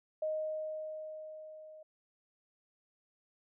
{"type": "tone with level ramp", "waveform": "sine", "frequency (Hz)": 622.3, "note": "D#5", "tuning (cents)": 0, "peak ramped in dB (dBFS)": [-31, -50], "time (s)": [0.22, 1.83], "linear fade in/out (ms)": 5, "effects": []}